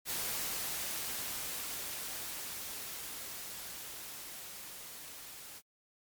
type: noise with level ramp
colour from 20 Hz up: white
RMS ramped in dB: -36 to -49 dBFS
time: 0.05-5.62 s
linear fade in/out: 50 ms
effects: MP3 96 kbps